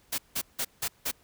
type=noise bursts; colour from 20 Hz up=white; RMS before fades=-30 dBFS; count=5; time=0.12-1.115 s; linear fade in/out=10 ms; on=63 ms; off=170 ms; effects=pink hiss -63 dBFS RMS until 1.23 s

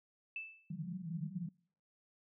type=tone with exponential decay; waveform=sine; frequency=2637 Hz; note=E7; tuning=in tune; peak=-37 dBFS; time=0.36-0.71 s; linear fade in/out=2 ms; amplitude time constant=74 ms
type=band-pass noise; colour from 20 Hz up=pink; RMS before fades=-42 dBFS; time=0.7-1.49 s; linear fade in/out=5 ms; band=150 to 190 Hz; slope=96 dB/octave
effects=noise-tail reverb RT60 0.6 s tail -25 dB re dry

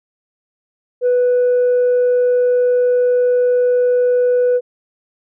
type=tone; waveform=sine; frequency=493.9 Hz; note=B4; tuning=in tune; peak=-9 dBFS; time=1.01-4.61 s; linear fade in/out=50 ms; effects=tanh soft clip ceiling -9 dBFS

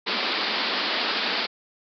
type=band-pass noise; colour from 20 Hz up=white; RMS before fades=-26 dBFS; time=0.06-1.47 s; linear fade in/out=20 ms; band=190 to 4900 Hz; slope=96 dB/octave; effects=none

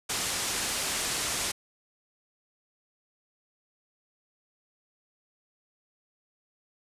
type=low-pass noise; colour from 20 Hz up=white; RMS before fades=-31 dBFS; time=0.09-1.52 s; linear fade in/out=10 ms; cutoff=9800 Hz; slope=24 dB/octave; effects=resampled to 32000 Hz

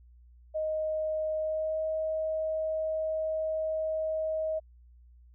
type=tone with pitch glide; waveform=sine; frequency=624 to 631.3 Hz; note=D#5 to D#5; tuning=+5 to +25 cents; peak=-28 dBFS; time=0.54-4.6 s; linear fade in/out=20 ms; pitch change=+20 cents; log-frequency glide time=1.38-1.85 s; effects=added 60 Hz sine -53 dBFS peak until 5.34 s

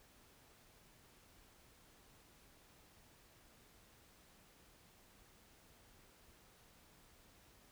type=silence; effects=pink hiss -66 dBFS RMS until 7.71 s

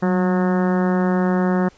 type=harmonic tone with a mistuned harmonic; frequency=181.8 Hz; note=F#3; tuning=30 cents flat; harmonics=1 / 2 / 3 / 4 / 5 / 6 / 7 / 8 / 9 / 10; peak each=-17 / -23 / -27 / -29 / -31 / -33 / -34 / -35 / -36 / -37 dBFS; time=0.02-1.69 s; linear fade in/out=10 ms; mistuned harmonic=1; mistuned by=+45 cents; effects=pink hiss -52 dBFS RMS until 1.77 s + resampled to 16000 Hz

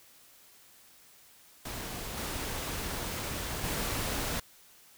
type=noise with level steps; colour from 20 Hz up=pink; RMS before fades=-39 / -36 / -33 dBFS; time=1.65-4.4 s; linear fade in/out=5 ms; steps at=2.17 / 3.64 s; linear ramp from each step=2 ms; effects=white hiss -58 dBFS RMS until 4.97 s

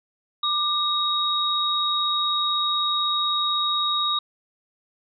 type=tone pair together; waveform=sine; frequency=1190 / 3778 Hz; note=D6 / A#7; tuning=+22 / +22 cents; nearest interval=octave + minor sixth; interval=2000 cents; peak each=-25 / -22 dBFS; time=0.43-4.19 s; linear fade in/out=5 ms; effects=none

